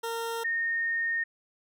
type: tone pair in turn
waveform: 20% pulse / sine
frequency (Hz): 460 / 1840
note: A#4 / A#6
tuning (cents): -23 / -23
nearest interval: 2 octaves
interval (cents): 2400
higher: second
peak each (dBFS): -26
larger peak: neither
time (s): 0.03-0.44 / 0.44-1.24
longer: second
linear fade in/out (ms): 10
effects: none